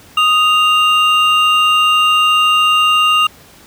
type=tone pair together; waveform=triangle; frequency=1244.5 / 2794 Hz; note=D#6 / F7; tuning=0 / 0 cents; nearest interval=octave + major second; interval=1400 cents; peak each=-10 dBFS; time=0.17-3.27 s; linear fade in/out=5 ms; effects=pink hiss -42 dBFS RMS until 3.66 s + high-pass 60 Hz 12 dB/octave